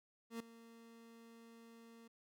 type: tone with ADSR envelope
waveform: 30% pulse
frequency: 229.8 Hz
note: A#3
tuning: 25 cents flat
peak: -38 dBFS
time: 0.3-2.08 s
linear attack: 100 ms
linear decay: 5 ms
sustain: -17 dB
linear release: 9 ms
effects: none